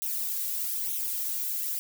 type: noise with flanger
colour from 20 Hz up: violet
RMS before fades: -31 dBFS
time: 0.02-1.79 s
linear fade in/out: 0 ms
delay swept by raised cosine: 0.31 to 2.11 ms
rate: 1.1 Hz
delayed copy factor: +0.6
effects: none